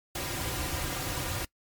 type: noise with comb filter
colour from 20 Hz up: pink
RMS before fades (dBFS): -33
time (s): 0.15-1.45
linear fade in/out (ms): 5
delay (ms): 4.6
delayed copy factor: -0.7
effects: noise-tail reverb RT60 0.1 s tail -22 dB re dry + MP3 96 kbps